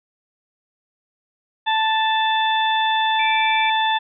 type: harmonic tone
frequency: 880 Hz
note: A5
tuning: in tune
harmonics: 1 / 2 / 3 / 4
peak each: -18 / -24 / -30 / -24 dBFS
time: 1.66-3.99 s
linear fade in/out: 20 ms
type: tone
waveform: sine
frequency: 2333 Hz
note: D7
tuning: 12 cents flat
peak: -22 dBFS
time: 3.19-3.7 s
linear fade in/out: 5 ms
effects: none